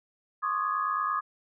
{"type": "tone cluster", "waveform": "sine", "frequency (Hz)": [1064, 1133, 1233, 1672], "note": ["C6", "C#6", "D#6", "G#6"], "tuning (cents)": [29, 37, -16, 11], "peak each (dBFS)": [-34, -33, -28, -37], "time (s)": [0.42, 1.21], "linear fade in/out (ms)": 20, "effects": []}